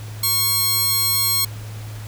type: tone pair together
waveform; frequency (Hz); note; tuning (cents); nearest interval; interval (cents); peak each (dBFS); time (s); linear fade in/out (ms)
5% pulse; 1100 / 4201; C#6 / C8; -14 / +6; octave + major seventh; 2320; -11; 0.23-1.45; 5
effects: added 107 Hz sine -30 dBFS peak until 2.07 s + pink hiss -41 dBFS RMS until 2.07 s